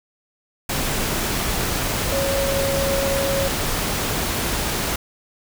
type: tone in noise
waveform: sine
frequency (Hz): 550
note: C#5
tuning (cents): -14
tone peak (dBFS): -21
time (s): 2.12-3.48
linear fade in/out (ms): 5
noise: pink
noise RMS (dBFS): -23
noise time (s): 0.69-4.96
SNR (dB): -1
effects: none